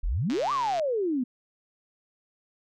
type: exponential two-way sweep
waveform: sine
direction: up then down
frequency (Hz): 32.41 to 1200 to 237.3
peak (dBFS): -24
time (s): 0.03-1.24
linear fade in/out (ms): 10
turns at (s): 0.52
type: click train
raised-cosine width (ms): 0.2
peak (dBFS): -21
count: 69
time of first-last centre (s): 0.3-0.796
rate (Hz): 137
effects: none